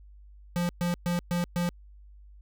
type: tone bursts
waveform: square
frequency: 174.61 Hz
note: F3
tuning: in tune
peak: -26 dBFS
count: 5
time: 0.56-1.69 s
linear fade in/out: 0 ms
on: 130 ms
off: 120 ms
effects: added 50 Hz sine -48 dBFS peak until 2.41 s